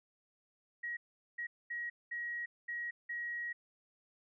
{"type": "tone bursts at uneven times", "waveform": "sine", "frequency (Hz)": 1900, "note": "A#6", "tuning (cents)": 33, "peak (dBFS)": -37, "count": 6, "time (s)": [[0.83, 0.97], [1.38, 1.47], [1.7, 1.9], [2.11, 2.46], [2.68, 2.91], [3.09, 3.53]], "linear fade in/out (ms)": 10, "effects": []}